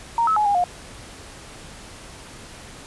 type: tone with pitch steps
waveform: sine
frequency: 930 / 1296 / 844 / 812 / 713 Hz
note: A#5 / E6 / G#5 / G#5 / F5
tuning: -4 / -30 / +28 / -39 / +36 cents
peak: -16 dBFS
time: 0.18-0.64 s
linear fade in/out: 2 ms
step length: 92 ms
effects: pink hiss -41 dBFS RMS until 2.86 s + resampled to 24000 Hz